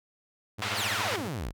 sawtooth tone with tremolo, 104.3 Hz, G#2, 8 cents sharp, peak -30 dBFS, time 0.58-1.29 s, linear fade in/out 10 ms, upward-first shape sine, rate 15 Hz, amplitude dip 90%
white band-pass noise, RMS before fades -32 dBFS, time 0.62-1.16 s, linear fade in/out 0 ms, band 550 to 2900 Hz, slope 12 dB/octave
sawtooth exponential sweep, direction down, 5588 to 38.89 Hz, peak -28 dBFS, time 0.74-1.53 s, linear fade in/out 50 ms
effects none

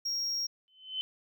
triangle tone, 5588 Hz, F8, in tune, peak -29 dBFS, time 0.05-0.47 s, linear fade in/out 10 ms
sine tone with exponential growth, 3051 Hz, G7, 48 cents flat, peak -28 dBFS, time 0.68-1.01 s, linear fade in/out 0 ms, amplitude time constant 71 ms
effects none

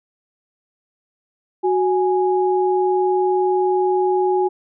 sine tone pair together, 370 / 830.6 Hz, F#4 / G#5, 0 / 0 cents, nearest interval octave + major second, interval 1400 cents, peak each -16 / -20 dBFS, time 1.63-4.49 s, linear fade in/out 20 ms, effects none

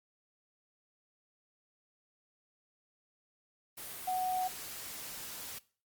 sine tone in noise, 740 Hz, F#5, in tune, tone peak -30 dBFS, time 4.07-4.48 s, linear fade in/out 10 ms, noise white, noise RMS -44 dBFS, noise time 3.77-5.59 s, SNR +11 dB, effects noise-tail reverb RT60 0.4 s tail -20 dB re dry + Opus 32 kbps

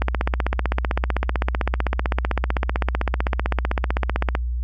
click train, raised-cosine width 0.5 ms, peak -5 dBFS, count 69, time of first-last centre 0.02-4.351 s, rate 15.7 Hz, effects added 60 Hz sine -21 dBFS peak until 4.63 s + MP3 48 kbps

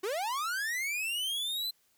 45% pulse linear sweep, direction up, 353.4 to 4105 Hz, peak -31 dBFS, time 0.03-1.71 s, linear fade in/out 10 ms, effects white hiss -70 dBFS RMS until 1.97 s

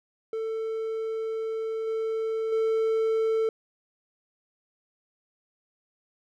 triangle tone with level steps, 444.8 Hz, A4, 19 cents sharp, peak -26 / -24 / -20 dBFS, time 0.33-3.49 s, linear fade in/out 2 ms, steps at 1.87 / 2.52 s, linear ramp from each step 5 ms, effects none

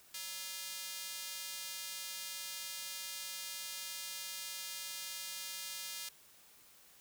square tone with high-pass filter, 188.4 Hz, F#3, 32 cents sharp, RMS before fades -44 dBFS, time 0.14-6.09 s, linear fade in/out 5 ms, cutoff 3700 Hz, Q 0.72, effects white hiss -62 dBFS RMS until 7 s

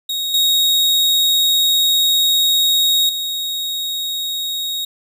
40% pulse tone with level steps, 3765 Hz, A#7, 16 cents sharp, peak -18 / -11 / -19 dBFS, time 0.09-4.85 s, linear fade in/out 5 ms, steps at 0.34 / 3.09 s, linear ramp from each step 2 ms, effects none

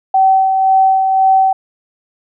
sine tone with tremolo, 766 Hz, G5, 40 cents flat, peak -6 dBFS, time 0.14-1.53 s, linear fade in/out 5 ms, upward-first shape sine, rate 1.9 Hz, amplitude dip 40%, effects none

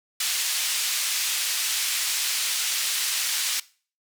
pink band-pass noise, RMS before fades -26 dBFS, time 0.2-3.6 s, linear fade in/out 5 ms, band 2900 to 12000 Hz, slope 12 dB/octave, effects noise-tail reverb RT60 0.4 s tail -20 dB re dry

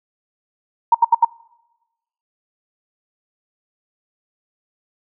sine tone bursts, 932.3 Hz, A#5, in tune, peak -7 dBFS, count 4, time 0.92-1.249 s, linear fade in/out 5 ms, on 26 ms, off 75 ms, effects noise-tail reverb RT60 1.0 s tail -24 dB re dry

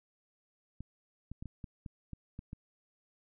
clicks, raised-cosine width 5 ms, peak -30 dBFS, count 9, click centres 0.806 / 1.316 / 1.425 / 1.457 / 1.642 / 1.862 / 2.133 / 2.391 / 2.531 s, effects none

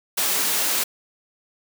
white high-pass noise, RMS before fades -22 dBFS, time 0.17-0.84 s, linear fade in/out 10 ms, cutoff 220 Hz, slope 12 dB/octave, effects none

